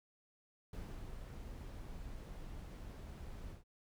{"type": "noise with ADSR envelope", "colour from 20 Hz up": "brown", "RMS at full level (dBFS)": -45, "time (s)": [0.73, 3.64], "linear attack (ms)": 3, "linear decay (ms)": 320, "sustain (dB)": -3, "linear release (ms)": 130, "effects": []}